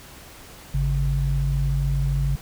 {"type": "tone pair together", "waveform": "sine", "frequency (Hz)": [51.6, 138.59], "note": ["G#1", "C#3"], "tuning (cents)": [-10, 0], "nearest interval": "octave + perfect fourth", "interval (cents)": 1710, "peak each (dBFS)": -22, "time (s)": [0.74, 2.36], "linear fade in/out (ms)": 5, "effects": ["pink hiss -44 dBFS RMS until 2.41 s"]}